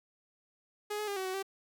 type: tone with pitch steps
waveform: sawtooth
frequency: 417.4 / 422.8 / 402.6 / 378.2 / 374.3 / 388.5 Hz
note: G#4 / G#4 / G4 / F#4 / F#4 / G4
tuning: +9 / +31 / +46 / +38 / +20 / -16 cents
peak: -30 dBFS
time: 0.9-1.428 s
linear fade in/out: 10 ms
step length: 88 ms
effects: none